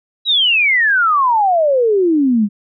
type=exponential sweep; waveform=sine; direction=down; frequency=3951 to 196.9 Hz; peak=-10 dBFS; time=0.25-2.49 s; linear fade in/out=50 ms; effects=none